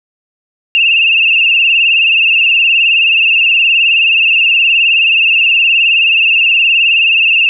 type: tone with vibrato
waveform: sine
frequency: 2700 Hz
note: E7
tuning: 41 cents sharp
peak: -6 dBFS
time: 0.75-7.49 s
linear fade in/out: 0 ms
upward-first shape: sine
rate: 19 Hz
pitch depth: 77 cents each way
effects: none